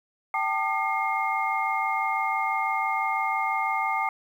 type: tone cluster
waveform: sine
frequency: 779 / 885 / 1207 / 2133 Hz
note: G5 / A5 / D6 / C7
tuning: -11 / +10 / +47 / +33 cents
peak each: -29 dBFS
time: 0.34-4.09 s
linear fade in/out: 2 ms
effects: 9-bit

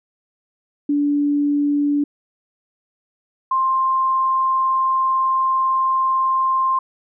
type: tone pair in turn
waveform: sine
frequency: 289.4 / 1053 Hz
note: D4 / C6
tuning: -25 / +11 cents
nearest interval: octave + minor seventh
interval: 2236 cents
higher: second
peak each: -15 dBFS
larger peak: neither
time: 0.89-2.04 / 3.51-6.79 s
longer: second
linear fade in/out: 5 ms
effects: none

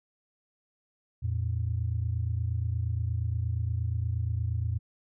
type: tone pair together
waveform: sine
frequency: 85.1 / 113.59 Hz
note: F2 / A#2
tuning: -44 / -44 cents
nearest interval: perfect fourth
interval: 500 cents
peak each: -29 / -29 dBFS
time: 1.22-4.79 s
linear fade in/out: 20 ms
effects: tanh soft clip ceiling -19 dBFS

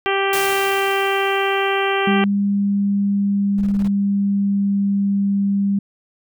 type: harmonic tone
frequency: 392 Hz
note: G4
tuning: in tune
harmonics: 1 / 2 / 3 / 4 / 5 / 6 / 7 / 8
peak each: -20 / -23 / -25 / -26 / -27 / -28 / -28 / -29 dBFS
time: 0.06-2.24 s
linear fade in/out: 0 ms
type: noise with exponential decay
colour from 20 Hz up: white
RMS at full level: -24 dBFS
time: 0.33-2.22 s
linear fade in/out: 2 ms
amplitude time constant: 410 ms
type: tone with pitch glide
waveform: sine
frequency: 200.8 to 199.07 Hz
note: G3 to G3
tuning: +42 to +27 cents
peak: -15 dBFS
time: 2.07-5.79 s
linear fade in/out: 5 ms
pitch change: -15 cents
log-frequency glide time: 2.42-5.24 s
type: noise bursts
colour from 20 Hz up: brown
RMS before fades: -31 dBFS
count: 6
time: 3.58-3.876 s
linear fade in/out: 0 ms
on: 31 ms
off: 22 ms
effects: none

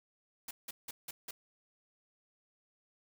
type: noise bursts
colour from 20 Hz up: white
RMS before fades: -43 dBFS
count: 5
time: 0.48-1.31 s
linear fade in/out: 5 ms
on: 30 ms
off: 170 ms
effects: none

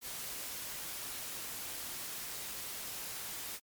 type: noise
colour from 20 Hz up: white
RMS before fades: -42 dBFS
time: 0.01-3.6 s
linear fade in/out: 50 ms
effects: MP3 96 kbps

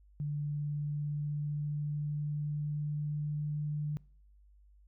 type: tone with pitch glide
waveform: sine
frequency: 146.83 to 149.05 Hz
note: D3 to D3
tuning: 0 to +26 cents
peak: -32 dBFS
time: 0.2-3.97 s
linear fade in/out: 0 ms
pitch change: +26 cents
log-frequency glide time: 0.46-3.56 s
effects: noise-tail reverb RT60 0.5 s tail -23 dB re dry + added 50 Hz sine -58 dBFS peak until 4.87 s

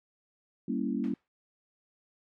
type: chord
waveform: sine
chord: G diminished seventh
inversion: none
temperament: equal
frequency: 196 / 233.1 / 277.2 / 329.6 Hz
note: G3 / Bb3 / Db4 / Fb4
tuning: 0 / 0 / 0 / 0 cents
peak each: -34 / -32 / -33 / -37 dBFS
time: 0.68-1.14 s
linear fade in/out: 5 ms
type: noise with exponential decay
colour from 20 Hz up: white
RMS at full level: -41 dBFS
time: 1.04-1.28 s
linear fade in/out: 0 ms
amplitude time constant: 51 ms
effects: low-pass 2000 Hz 12 dB/octave + MP3 96 kbps

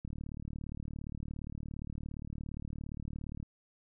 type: click train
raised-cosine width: 5 ms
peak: -29 dBFS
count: 127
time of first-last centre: 0.05-3.428 s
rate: 37.3 Hz
effects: none

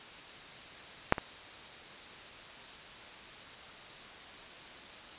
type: clicks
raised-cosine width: 0.5 ms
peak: -6 / -19 dBFS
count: 2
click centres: 1.124 / 1.182 s
effects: white hiss -48 dBFS RMS until 5.18 s + resampled to 8000 Hz

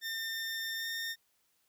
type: tone with pitch glide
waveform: 20% pulse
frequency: 1807 to 1823.8 Hz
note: A6 to A#6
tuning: +46 to -38 cents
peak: -30 dBFS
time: 0.01-1.16 s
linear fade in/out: 50 ms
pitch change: +16 cents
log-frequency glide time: 0.77-0.86 s
effects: white hiss -74 dBFS RMS until 1.68 s

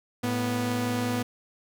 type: tone pair together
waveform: sawtooth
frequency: 110 / 245.7 Hz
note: A2 / B3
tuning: 0 / -9 cents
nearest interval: octave + major second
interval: 1391 cents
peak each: -27 / -23 dBFS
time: 0.23-1.23 s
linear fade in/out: 10 ms
effects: none

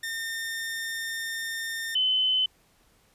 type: tone pair in turn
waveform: sawtooth / sine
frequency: 1816 / 3039 Hz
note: A#6 / F#7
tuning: -46 / +46 cents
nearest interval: major sixth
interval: 892 cents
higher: second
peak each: -27 / -21 dBFS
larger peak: second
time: 0.03-1.95 / 1.95-2.46 s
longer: first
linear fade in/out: 5 ms
effects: pink hiss -63 dBFS RMS until 3.14 s + resampled to 32000 Hz

